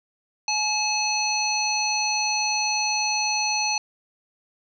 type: harmonic tone with a mistuned harmonic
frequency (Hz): 860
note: A5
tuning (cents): -40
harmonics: 1 / 3 / 5 / 7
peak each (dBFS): -27 / -27 / -27 / -27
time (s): 0.48-3.78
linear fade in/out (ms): 2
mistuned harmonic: 1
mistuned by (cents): -24
effects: none